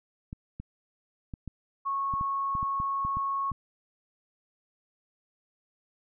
clicks, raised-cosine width 5 ms, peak -25 dBFS, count 12, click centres 0.329 / 0.6 / 1.338 / 1.477 / 2.138 / 2.211 / 2.552 / 2.629 / 2.801 / 3.05 / 3.17 / 3.517 s
sine tone, 1100 Hz, C#6, 14 cents flat, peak -27 dBFS, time 1.85-3.52 s, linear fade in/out 20 ms
effects none

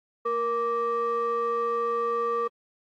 triangle ring-modulated tone, 349.2 Hz, F4, in tune, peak -19 dBFS, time 0.25-2.48 s, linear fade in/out 10 ms, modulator 819 Hz, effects AAC 48 kbps

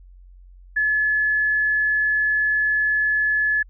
sine tone, 1714 Hz, A6, 46 cents flat, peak -17 dBFS, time 0.76-3.63 s, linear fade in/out 10 ms, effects added 45 Hz sine -43 dBFS peak until 3.69 s

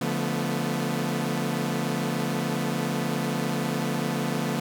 sawtooth chord, B half-diminished seventh, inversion first, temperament equal with one note detuned, 144.48 / 174.61 / 220 / 246.9 Hz, D3 / F3 / A3 / B3, -28 / 0 / 0 / 0 cents, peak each -27 dBFS, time 0.01-4.6 s, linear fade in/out 5 ms, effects none

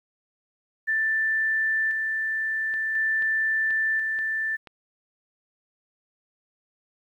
sine tone with tremolo, 1769 Hz, A6, 9 cents sharp, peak -21 dBFS, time 0.87-4.57 s, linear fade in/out 20 ms, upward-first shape square, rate 0.48 Hz, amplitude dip 30%
click train, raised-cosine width 0.3 ms, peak -27 dBFS, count 5, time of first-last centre 2.74-4.672 s, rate 2.07 Hz
effects 10-bit

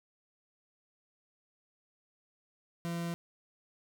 40% pulse tone, 170 Hz, F3, 46 cents flat, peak -33 dBFS, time 2.85-3.14 s, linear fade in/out 0 ms, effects none

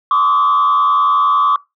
sine tone with frequency modulation, 1145 Hz, D6, 44 cents flat, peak -8 dBFS, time 0.11-1.56 s, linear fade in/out 2 ms, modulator 90.4 Hz, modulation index 0.84, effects noise-tail reverb RT60 0.2 s tail -22 dB re dry + tanh soft clip ceiling -7 dBFS

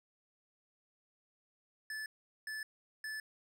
square tone bursts, 1740 Hz, A6, 20 cents flat, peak -40 dBFS, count 3, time 1.9-3.2 s, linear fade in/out 2 ms, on 160 ms, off 410 ms, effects low-pass 12000 Hz 12 dB/octave

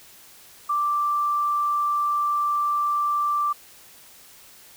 sine tone, 1174.7 Hz, D6, in tune, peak -20 dBFS, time 0.69-3.53 s, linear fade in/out 10 ms, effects white hiss -49 dBFS RMS until 4.76 s

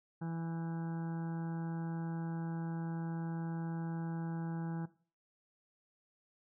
harmonic tone with a mistuned harmonic, 165.5 Hz, E3, 7 cents sharp, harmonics 1 / 2 / 3 / 4 / 5 / 6 / 7 / 8 / 9 / 10, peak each -37 / -46 / -55 / -58 / -50 / -59 / -64 / -60 / -57 / -62 dBFS, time 0.21-4.86 s, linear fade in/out 10 ms, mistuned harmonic 10, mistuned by -44 cents, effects noise-tail reverb RT60 0.4 s tail -17 dB re dry

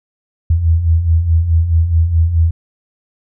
sine beating tone pair, 79 / 83.7 Hz, D#2 / E2, +27 / +27 cents, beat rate 4.7 Hz, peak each -17 / -10 dBFS, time 0.5-2.51 s, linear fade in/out 5 ms, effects none

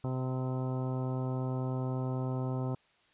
harmonic tone with a mistuned harmonic, 129.1 Hz, C3, 23 cents flat, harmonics 1 / 2 / 3 / 4 / 5 / 6 / 7 / 8 / 10, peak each -32 / -38 / -42 / -44 / -46 / -48 / -49 / -50 / -52 dBFS, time 0.04-2.75 s, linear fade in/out 2 ms, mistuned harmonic 7, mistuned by +17 cents, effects white hiss -67 dBFS RMS until 3.13 s + resampled to 8000 Hz

